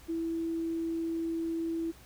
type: tone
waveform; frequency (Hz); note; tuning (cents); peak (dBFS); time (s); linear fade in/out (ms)
sine; 329.6; E4; 0; -30; 0.08-1.92; 20
effects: added 60 Hz sine -57 dBFS peak until 2.05 s + pink hiss -56 dBFS RMS until 2.05 s